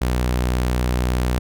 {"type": "tone", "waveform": "sawtooth", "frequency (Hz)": 61.74, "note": "B1", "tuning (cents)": 0, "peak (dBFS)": -14, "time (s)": [0.01, 1.39], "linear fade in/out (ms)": 10, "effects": []}